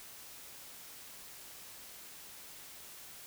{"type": "silence", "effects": ["white hiss -51 dBFS RMS until 3.26 s"]}